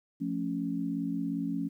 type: chord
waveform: sine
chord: F augmented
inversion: none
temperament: equal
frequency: 174.61 / 220 / 277.2 Hz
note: F3 / A3 / C#4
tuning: 0 / 0 / 0 cents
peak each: -35 / -36 / -32 dBFS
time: 0.2-1.69 s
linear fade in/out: 20 ms
effects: 11-bit